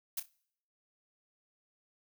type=noise with echo; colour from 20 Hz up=blue; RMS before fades=-35 dBFS; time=0.17-0.2 s; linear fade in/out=5 ms; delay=30 ms; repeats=3; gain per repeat=-12 dB; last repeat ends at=0.29 s; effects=noise-tail reverb RT60 0.7 s tail -25 dB re dry